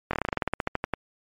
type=slowing click train; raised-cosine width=0.5 ms; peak=-10 dBFS; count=17; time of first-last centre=0.11-0.937 s; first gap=23 ms; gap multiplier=1.1; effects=MP3 64 kbps